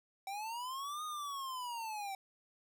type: linear two-way sweep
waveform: square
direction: up then down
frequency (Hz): 765 to 1244.5 to 765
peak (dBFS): -40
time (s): 0.27-2.15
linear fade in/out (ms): 2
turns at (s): 1.04
effects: none